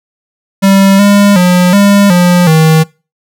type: tone with pitch steps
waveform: square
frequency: 195.1 / 202.4 / 179.3 / 201.3 / 177.3 / 158.8 Hz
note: G3 / G#3 / F3 / G3 / F3 / D#3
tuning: -8 / -44 / +46 / +46 / +26 / +36 cents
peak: -4 dBFS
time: 0.62-2.84 s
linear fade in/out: 20 ms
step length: 370 ms
effects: noise-tail reverb RT60 0.3 s tail -23 dB re dry